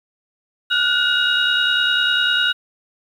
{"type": "tone cluster", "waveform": "sine", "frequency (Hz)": [1427, 1497, 2862, 3796], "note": ["F6", "F#6", "F7", "A#7"], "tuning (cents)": [37, 20, 42, 31], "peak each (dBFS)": -20, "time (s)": [0.7, 2.53], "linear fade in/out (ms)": 20, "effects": ["tanh soft clip ceiling -6 dBFS", "8-bit"]}